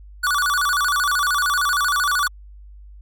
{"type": "tone with vibrato", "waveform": "square", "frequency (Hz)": 1301, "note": "E6", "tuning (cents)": -23, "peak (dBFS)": -18, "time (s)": [0.23, 2.28], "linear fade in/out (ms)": 10, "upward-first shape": "square", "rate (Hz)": 13, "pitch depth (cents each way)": 210, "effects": ["added 50 Hz sine -39 dBFS peak until 3.01 s"]}